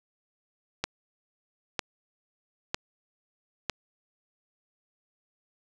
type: click train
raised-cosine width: 0.2 ms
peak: -10 dBFS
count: 4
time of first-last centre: 0.84-3.697 s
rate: 1.05 Hz
effects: none